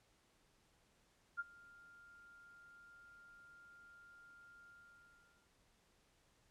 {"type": "tone with ADSR envelope", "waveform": "sine", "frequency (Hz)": 1400, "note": "F6", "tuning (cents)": 4, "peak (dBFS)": -36, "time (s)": [1.37, 5.51], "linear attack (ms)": 27, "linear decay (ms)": 30, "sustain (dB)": -23, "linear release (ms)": 810, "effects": ["pink hiss -74 dBFS RMS until 6.5 s", "low-pass 10000 Hz 12 dB/octave"]}